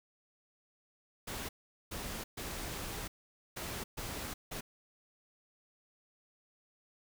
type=noise bursts at uneven times; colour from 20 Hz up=pink; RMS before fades=-41 dBFS; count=6; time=1.27-1.49 / 1.91-2.24 / 2.37-3.08 / 3.56-3.84 / 3.97-4.34 / 4.51-4.61 s; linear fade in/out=10 ms; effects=none